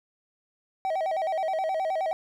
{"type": "tone with vibrato", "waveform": "triangle", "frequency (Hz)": 698.5, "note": "F5", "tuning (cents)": 0, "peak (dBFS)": -23, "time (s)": [0.85, 2.13], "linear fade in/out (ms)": 0, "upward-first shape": "square", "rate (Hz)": 9.5, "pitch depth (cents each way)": 160, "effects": []}